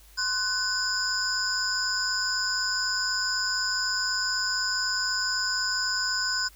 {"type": "tone cluster", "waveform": "sine", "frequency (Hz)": [1045, 1498, 4964, 5160, 7120], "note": ["C6", "F#6", "D#8", "E8", "A8"], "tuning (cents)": [-2, 21, -5, -38, 20], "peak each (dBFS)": [-37, -29, -29, -32, -35], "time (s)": [0.17, 6.49], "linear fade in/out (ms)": 20, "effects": ["added 50 Hz sine -52 dBFS peak until 6.55 s", "white hiss -56 dBFS RMS until 6.55 s"]}